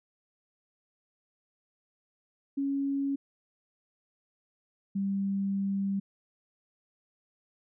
sine tone pair in turn, 277.2 / 196.69 Hz, C#4 / G3, 0 / +6 cents, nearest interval tritone, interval 594 cents, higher first, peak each -27 dBFS, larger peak neither, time 2.57-3.16 / 4.95-6 s, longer second, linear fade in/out 10 ms, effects none

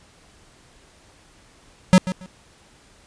square tone with echo, 185 Hz, F#3, in tune, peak -9 dBFS, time 1.93-1.98 s, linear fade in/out 0 ms, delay 140 ms, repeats 2, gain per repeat -14 dB, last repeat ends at 2.26 s, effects pink hiss -53 dBFS RMS until 3.06 s + resampled to 22050 Hz

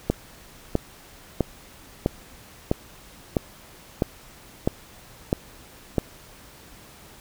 click train, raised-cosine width 2 ms, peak -6 dBFS, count 10, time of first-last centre 0.1-5.982 s, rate 1.53 Hz, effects pink hiss -48 dBFS RMS until 7.2 s

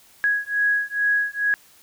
sine beating tone pair, 1661.2 / 1663.5 Hz, G#6 / G#6, 0 / +2 cents, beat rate 2.3 Hz, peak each -22 dBFS, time 0.24-1.54 s, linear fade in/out 0 ms, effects white hiss -53 dBFS RMS until 1.82 s

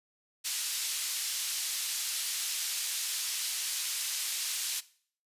pink band-pass noise, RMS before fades -34 dBFS, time 0.44-4.81 s, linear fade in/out 20 ms, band 3800 to 13000 Hz, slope 12 dB/octave, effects noise-tail reverb RT60 0.5 s tail -18 dB re dry + resampled to 32000 Hz

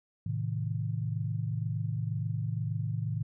sine chord, A diminished, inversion none, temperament just, 110 / 132 / 158.4 Hz, A2 / C3 / Eb3, 0 / +16 / +31 cents, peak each -32 / -36 / -35 dBFS, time 0.26-3.23 s, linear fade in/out 5 ms, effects none

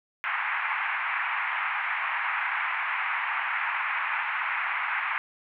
white band-pass noise, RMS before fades -29 dBFS, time 0.24-5.18 s, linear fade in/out 0 ms, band 840 to 2400 Hz, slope 48 dB/octave, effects none

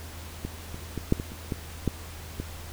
clicks, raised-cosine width 3 ms, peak -19 / -26 / -18 / -7 / -19 / -26 / -16 / -11 / -19 dBFS, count 9, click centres 0.45 / 0.744 / 0.977 / 1.124 / 1.199 / 1.319 / 1.522 / 1.877 / 2.4 s, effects added 81 Hz sine -41 dBFS peak until 2.72 s + pink hiss -44 dBFS RMS until 2.72 s

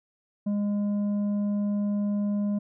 sine tone with tanh clipping, 204.9 Hz, G#3, 23 cents flat, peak -25 dBFS, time 0.46-2.59 s, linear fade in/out 10 ms, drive 6 dB, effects none

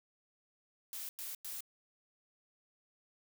blue noise bursts, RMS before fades -43 dBFS, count 3, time 0.93-1.606 s, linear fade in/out 0 ms, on 160 ms, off 98 ms, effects none

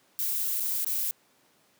violet noise with dropouts, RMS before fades -29 dBFS, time 0.19-1.11 s, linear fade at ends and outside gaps 0 ms, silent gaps 0.599-0.604 / 0.846-0.864 s, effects pink hiss -64 dBFS RMS until 1.79 s + high-pass 200 Hz 12 dB/octave

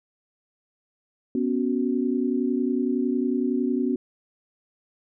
sine chord, B suspended second, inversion none, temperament just, 246.9 / 277.8 / 370.4 Hz, B3 / C#4 / F#4, 0 / +4 / +2 cents, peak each -24 / -26 / -28 dBFS, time 1.35-3.96 s, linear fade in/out 2 ms, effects none

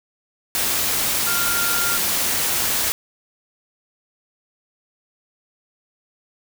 sine tone in noise, 1396.9 Hz, F6, in tune, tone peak -24 dBFS, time 1.27-1.97 s, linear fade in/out 0 ms, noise white, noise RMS -21 dBFS, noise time 0.55-2.92 s, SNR -6 dB, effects none

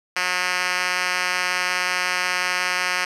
5% pulse tone with band-pass filter, 181.1 Hz, F#3, 37 cents flat, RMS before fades -23 dBFS, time 0.16-3.05 s, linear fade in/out 5 ms, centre 3100 Hz, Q 0.91, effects resampled to 32000 Hz

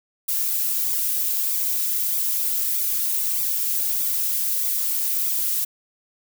violet noise with flanger, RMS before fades -23 dBFS, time 0.28-5.65 s, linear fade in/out 10 ms, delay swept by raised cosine 0.83 to 5.53 ms, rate 1.6 Hz, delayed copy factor +0.75, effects none

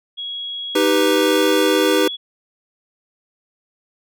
sine tone with pitch glide, 3322 to 3370 Hz, G#7 to G#7, 0 to +25 cents, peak -25 dBFS, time 0.17-2.17 s, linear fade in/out 20 ms, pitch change +25 cents, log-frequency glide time 0.78-1.56 s
square chord, Eb augmented, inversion none, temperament equal, 311.1 / 392 / 493.9 Hz, Eb4 / G4 / B4, 0 / 0 / 0 cents, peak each -19 dBFS, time 0.75-2.08 s, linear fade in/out 5 ms
effects none

